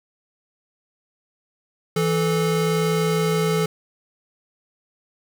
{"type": "tone pair together", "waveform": "square", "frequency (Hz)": [164.81, 433.8], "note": ["E3", "A4"], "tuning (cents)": [0, -25], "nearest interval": "octave + perfect fourth", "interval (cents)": 1675, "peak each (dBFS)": -22, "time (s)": [1.96, 3.66], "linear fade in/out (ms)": 5, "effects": []}